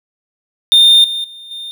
triangle tone with level steps, 3629 Hz, A#7, 47 cents flat, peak -3 / -16 / -30 / -23 dBFS, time 0.72-1.71 s, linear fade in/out 0 ms, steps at 1.04 / 1.24 / 1.51 s, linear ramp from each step 2 ms, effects none

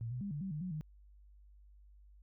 sine tone with pitch steps, 114.5 / 124.6 / 200.7 / 146.4 / 191.8 / 151 / 183 / 154 Hz, A#2 / B2 / G3 / D3 / G3 / D3 / F#3 / D#3, -31 / +16 / +41 / -5 / -37 / +48 / -19 / -17 cents, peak -37 dBFS, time 0.01-0.81 s, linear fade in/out 0 ms, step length 100 ms, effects added 50 Hz sine -57 dBFS peak until 2.22 s

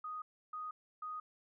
sine tone bursts, 1244.5 Hz, D#6, in tune, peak -40 dBFS, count 3, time 0.04-1.2 s, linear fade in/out 5 ms, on 180 ms, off 310 ms, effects none

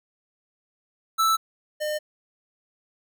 square tone pair in turn, 1318.5 / 605.9 Hz, E6 / D#5, 0 / -46 cents, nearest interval octave + minor second, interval 1346 cents, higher first, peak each -19 / -26 dBFS, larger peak first, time 1.18-1.37 / 1.8-1.99 s, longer neither, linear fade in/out 20 ms, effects none

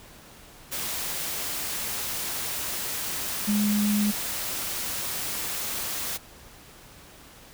sine tone in noise, 207.7 Hz, G#3, in tune, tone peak -21 dBFS, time 3.47-4.12 s, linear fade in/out 20 ms, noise white, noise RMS -31 dBFS, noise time 0.71-6.18 s, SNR +7 dB, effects pink hiss -49 dBFS RMS until 7.53 s

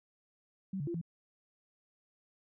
sine tone with pitch steps, 191.6 / 143.2 / 342.3 / 167.2 Hz, G3 / D3 / F4 / E3, -39 / -43 / -35 / +25 cents, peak -34 dBFS, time 0.73-1.014 s, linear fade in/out 5 ms, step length 71 ms, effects none

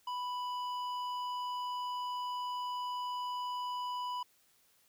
sine tone with hard clipping, 990 Hz, B5, 4 cents sharp, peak -37 dBFS, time 0.07-4.23 s, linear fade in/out 5 ms, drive 9 dB, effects white hiss -69 dBFS RMS until 4.88 s

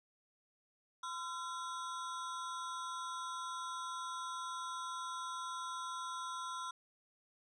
square ring-modulated tone, 1191 Hz, D6, 24 cents sharp, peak -38 dBFS, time 1.03-6.71 s, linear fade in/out 5 ms, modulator 170 Hz, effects resampled to 22050 Hz + 13-bit

